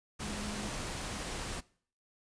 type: tone in noise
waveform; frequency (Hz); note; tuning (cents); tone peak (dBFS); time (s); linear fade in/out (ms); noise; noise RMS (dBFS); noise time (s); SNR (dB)
sine; 207.7; G#3; 0; -41; 0.22-0.69; 20; pink; -39; 0.19-1.61; -5
effects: noise-tail reverb RT60 0.5 s tail -21 dB re dry + resampled to 22050 Hz